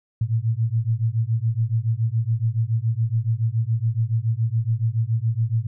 sine beating tone pair, 110 / 117.1 Hz, A2 / A#2, 0 / +8 cents, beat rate 7.1 Hz, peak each -22 dBFS, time 0.21-5.67 s, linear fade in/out 5 ms, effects none

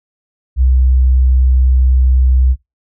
sine tone, 64 Hz, C2, 38 cents flat, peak -7 dBFS, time 0.56-2.56 s, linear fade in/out 50 ms, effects noise-tail reverb RT60 0.2 s tail -22 dB re dry

